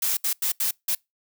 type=noise bursts at uneven times; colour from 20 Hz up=blue; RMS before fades=-24 dBFS; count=5; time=0.02-0.17 / 0.24-0.33 / 0.42-0.52 / 0.6-0.71 / 0.88-0.95 s; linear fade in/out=5 ms; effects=noise-tail reverb RT60 0.2 s tail -26 dB re dry